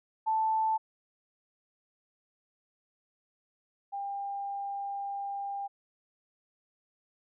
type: tone pair in turn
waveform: sine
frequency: 880 / 798.4 Hz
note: A5 / G5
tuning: 0 / +32 cents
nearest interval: major second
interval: 168 cents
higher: first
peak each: -25 / -33 dBFS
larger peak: first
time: 0.26-0.78 / 3.92-5.68 s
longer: second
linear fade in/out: 20 ms
effects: none